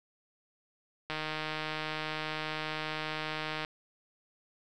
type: click train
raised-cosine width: 0.3 ms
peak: -19 dBFS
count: 396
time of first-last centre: 1.1-3.648 s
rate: 155 Hz
effects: none